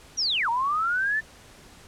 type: linear two-way sweep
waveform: sine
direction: down then up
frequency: 5920 to 902 to 1794 Hz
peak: -22 dBFS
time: 0.17-1.21 s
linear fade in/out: 20 ms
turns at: 0.49 s
effects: pink hiss -50 dBFS RMS until 1.87 s + low-pass 10000 Hz 12 dB/octave